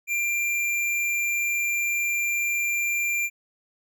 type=tone with hard clipping; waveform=sine; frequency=2377 Hz; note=D7; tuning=20 cents sharp; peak=-24 dBFS; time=0.07-3.3 s; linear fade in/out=50 ms; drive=15 dB; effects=none